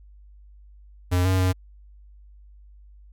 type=tone with pitch steps; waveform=square; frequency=90 / 93.6 / 92.3 Hz; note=F#2 / F#2 / F#2; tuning=-47 / +20 / -4 cents; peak=-19 dBFS; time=1.11-1.53 s; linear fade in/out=20 ms; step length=140 ms; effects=added 50 Hz sine -46 dBFS peak until 3.12 s